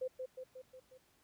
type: tone with echo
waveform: sine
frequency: 514 Hz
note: C5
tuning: 31 cents flat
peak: -35 dBFS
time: 0.01-0.08 s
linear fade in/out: 10 ms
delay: 180 ms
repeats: 5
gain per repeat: -4 dB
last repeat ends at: 0.98 s
effects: pink hiss -71 dBFS RMS until 1.23 s + high-pass 60 Hz 12 dB/octave